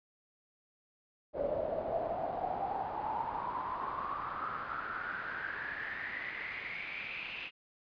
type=noise with band-pass filter sweep; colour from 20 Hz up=brown; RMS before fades=-38 dBFS; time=1.33-7.51 s; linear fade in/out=50 ms; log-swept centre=560 to 2700 Hz; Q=8.8; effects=resampled to 11025 Hz